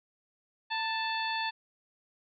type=harmonic tone with a mistuned harmonic; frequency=880 Hz; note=A5; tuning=in tune; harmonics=1 / 2 / 3 / 4 / 5; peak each=-33 / -36 / -38 / -39 / -40 dBFS; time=0.7-1.51 s; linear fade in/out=20 ms; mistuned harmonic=1; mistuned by=+35 cents; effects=none